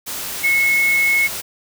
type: tone in noise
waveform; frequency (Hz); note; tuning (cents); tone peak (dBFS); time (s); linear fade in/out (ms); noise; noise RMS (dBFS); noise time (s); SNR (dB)
sine; 2185; C#7; -26; -13; 0.43-1.28; 20; white; -27; 0.06-1.42; +11
effects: none